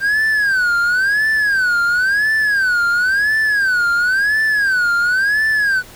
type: tone with vibrato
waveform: triangle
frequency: 1568 Hz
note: G6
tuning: in tune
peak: -11 dBFS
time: 0-5.83 s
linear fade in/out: 50 ms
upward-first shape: sine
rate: 0.96 Hz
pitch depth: 200 cents each way
effects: pink hiss -40 dBFS RMS until 5.95 s